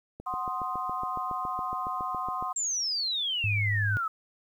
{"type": "click train", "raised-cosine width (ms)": 2, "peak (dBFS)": -27, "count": 17, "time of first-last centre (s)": [0.2, 2.425], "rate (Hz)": 7.19}
{"type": "chord", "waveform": "sine", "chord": "C diminished", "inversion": "second", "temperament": "equal", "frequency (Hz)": [740, 1046.5, 1244.5], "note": ["Gb5", "C6", "Eb6"], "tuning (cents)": [0, 0, 0], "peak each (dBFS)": [-36, -32, -35], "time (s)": [0.26, 2.53], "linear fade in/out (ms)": 10}
{"type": "exponential sweep", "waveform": "sine", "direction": "down", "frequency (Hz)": [7530, 1270], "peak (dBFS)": -27, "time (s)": [2.56, 4.08], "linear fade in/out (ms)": 5}
{"type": "tone", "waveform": "sine", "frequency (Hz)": 103.3, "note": "G#2", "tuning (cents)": -9, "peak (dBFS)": -26, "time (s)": [3.44, 3.97], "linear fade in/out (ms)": 0}
{"effects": ["10-bit"]}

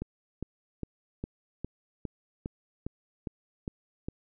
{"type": "click train", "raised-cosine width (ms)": 3, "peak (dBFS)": -21, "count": 11, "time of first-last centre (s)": [0.02, 4.085], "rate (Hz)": 2.46, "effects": []}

